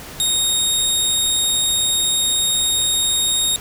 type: tone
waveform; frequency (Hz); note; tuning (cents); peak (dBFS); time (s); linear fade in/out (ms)
20% pulse; 3728; A#7; -1; -10; 0.2-3.56; 0
effects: pink hiss -35 dBFS RMS until 3.6 s